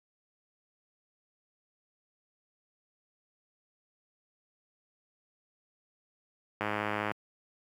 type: click train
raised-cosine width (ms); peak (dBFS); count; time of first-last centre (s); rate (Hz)
0.5; -16; 54; 6.61-7.115; 105
effects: high-pass 100 Hz 12 dB/octave + 9-bit